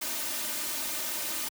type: noise with comb filter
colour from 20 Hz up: white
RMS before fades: -33 dBFS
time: 0.01-1.49 s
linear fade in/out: 10 ms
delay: 3.3 ms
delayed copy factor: +0.9
effects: high-pass 100 Hz 12 dB/octave